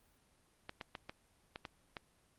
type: clicks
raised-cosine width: 0.3 ms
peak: -27 dBFS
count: 7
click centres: 0.694 / 0.812 / 0.952 / 1.095 / 1.559 / 1.652 / 1.968 s
effects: pink hiss -71 dBFS RMS until 2.38 s + Opus 32 kbps